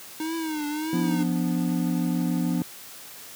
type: tone with vibrato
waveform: square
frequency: 311.1 Hz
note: D#4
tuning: in tune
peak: -28 dBFS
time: 0.2-1.23 s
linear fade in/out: 2 ms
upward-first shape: triangle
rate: 1.6 Hz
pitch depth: 110 cents each way
type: chord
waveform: triangle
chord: B diminished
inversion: second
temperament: equal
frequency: 174.61 / 246.9 / 293.7 Hz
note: F3 / B3 / D4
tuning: 0 / 0 / 0 cents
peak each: -23 / -25 / -27 dBFS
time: 0.93-2.62 s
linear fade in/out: 2 ms
effects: white hiss -43 dBFS RMS until 3.35 s + high-pass 100 Hz 12 dB/octave